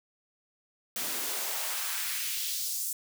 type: noise with high-pass filter sweep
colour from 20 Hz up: white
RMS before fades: -33 dBFS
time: 0.96-2.93 s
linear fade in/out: 2 ms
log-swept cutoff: 200 to 7900 Hz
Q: 1.3
effects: none